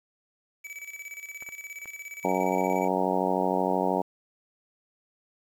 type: tone with tremolo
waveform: square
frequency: 2292 Hz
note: D7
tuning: 43 cents flat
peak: -37 dBFS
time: 0.64-2.88 s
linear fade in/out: 10 ms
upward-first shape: square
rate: 17 Hz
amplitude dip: 60%
type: clicks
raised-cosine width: 0.5 ms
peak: -31 dBFS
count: 3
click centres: 1.424 / 1.489 / 1.857 s
type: harmonic tone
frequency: 93 Hz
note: F#2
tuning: 9 cents sharp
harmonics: 2 / 3 / 4 / 5 / 6 / 7 / 8 / 9 / 10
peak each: -32 / -32 / -32 / -32 / -32 / -32 / -32 / -32 / -32 dBFS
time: 2.24-4.02 s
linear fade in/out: 10 ms
effects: 9-bit